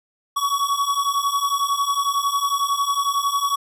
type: beating tone pair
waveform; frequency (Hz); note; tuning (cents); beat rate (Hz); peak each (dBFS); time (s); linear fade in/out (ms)
square; 1119 / 1130; C#6 / C#6; +16 / +33; 11; -24 / -22; 0.36-3.56; 10
effects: resampled to 32000 Hz